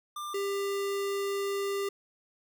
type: tone pair in turn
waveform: square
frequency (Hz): 1192 / 397.8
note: D6 / G4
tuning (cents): +25 / +25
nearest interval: octave + perfect fifth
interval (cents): 1900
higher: first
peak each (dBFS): -36 / -30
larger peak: second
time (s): 0.16-0.34 / 0.34-1.89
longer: second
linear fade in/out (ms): 5
effects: none